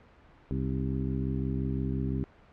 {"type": "harmonic tone with a mistuned harmonic", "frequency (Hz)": 65.8, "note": "C2", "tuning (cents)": 10, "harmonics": [1, 2, 3, 4, 5, 6], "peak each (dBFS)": [-34, -32, -35, -35, -42, -41], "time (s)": [0.51, 2.24], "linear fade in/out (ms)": 0, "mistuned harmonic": 5, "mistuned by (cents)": -57, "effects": ["pink hiss -57 dBFS RMS until 2.52 s", "low-pass 2000 Hz 12 dB/octave"]}